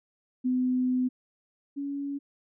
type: tone pair in turn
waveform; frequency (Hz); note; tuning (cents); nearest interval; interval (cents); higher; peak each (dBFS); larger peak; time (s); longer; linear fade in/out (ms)
sine; 253.3 / 281.5; B3 / C#4; +44 / +27; major second; 183; second; -23 / -30; first; 0.44-1.09 / 1.76-2.19; first; 20
effects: none